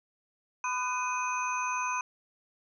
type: tone cluster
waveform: sine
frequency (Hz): 1002 / 1225 / 1496 / 2501 / 6170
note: B5 / D#6 / F#6 / D#7 / G8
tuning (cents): +25 / -27 / +19 / +8 / -28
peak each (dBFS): -31 / -39 / -40 / -35 / -40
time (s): 0.64-2.01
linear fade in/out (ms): 2
effects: none